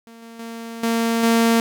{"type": "tone with level steps", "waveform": "sawtooth", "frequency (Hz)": 229.4, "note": "A#3", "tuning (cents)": -28, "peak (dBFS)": [-37, -34, -27, -14, -10], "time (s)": [0.07, 1.6], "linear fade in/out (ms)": 0, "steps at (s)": [0.22, 0.39, 0.83, 1.23], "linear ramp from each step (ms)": 5, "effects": []}